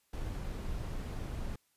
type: noise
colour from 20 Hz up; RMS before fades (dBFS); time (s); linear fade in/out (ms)
brown; -38; 0.13-1.56; 5
effects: white hiss -74 dBFS RMS until 1.76 s + resampled to 32000 Hz